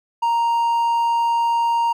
triangle tone, 932.3 Hz, A#5, in tune, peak -14 dBFS, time 0.22-1.93 s, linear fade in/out 10 ms, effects none

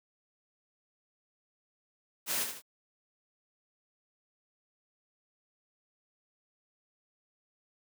white noise with echo, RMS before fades -32 dBFS, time 2.26-2.47 s, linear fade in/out 50 ms, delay 76 ms, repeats 2, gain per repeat -7 dB, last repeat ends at 2.622 s, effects high-pass 150 Hz 12 dB/octave

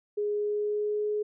sine tone with pitch glide, 415.3 to 420.6 Hz, G#4 to G#4, 0 to +22 cents, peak -26 dBFS, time 0.17-1.23 s, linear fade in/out 10 ms, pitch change +22 cents, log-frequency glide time 0.32-1.09 s, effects none

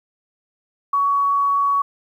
sine tone, 1124 Hz, C#6, 24 cents sharp, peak -15 dBFS, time 0.93-1.82 s, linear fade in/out 5 ms, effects 9-bit

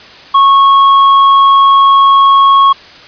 sine tone with hard clipping, 1100 Hz, C#6, 14 cents flat, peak -4 dBFS, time 0.34-2.73 s, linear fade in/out 10 ms, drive 4 dB, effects white hiss -34 dBFS RMS until 3.07 s + resampled to 11025 Hz

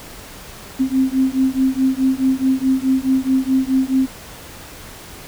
sine beating tone pair, 260.9 / 265.6 Hz, C4 / C4, -5 / +26 cents, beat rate 4.7 Hz, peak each -17 dBFS, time 0.79-4.07 s, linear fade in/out 20 ms, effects pink hiss -37 dBFS RMS until 5.27 s

